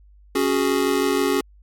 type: chord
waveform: square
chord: C# suspended fourth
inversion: none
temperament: just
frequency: 277.2 / 369.6 / 415.8 Hz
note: C#4 / F#4 / G#4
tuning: 0 / -2 / +2 cents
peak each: -23 dBFS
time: 0.35-1.41 s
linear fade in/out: 5 ms
effects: added 50 Hz sine -47 dBFS peak until 1.62 s + MP3 64 kbps